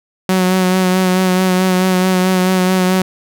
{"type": "tone with vibrato", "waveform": "sawtooth", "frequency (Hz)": 185, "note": "F#3", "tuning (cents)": 0, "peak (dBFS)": -7, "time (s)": [0.29, 3.02], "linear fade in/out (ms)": 2, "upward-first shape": "sine", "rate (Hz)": 4.6, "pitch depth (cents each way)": 24, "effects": []}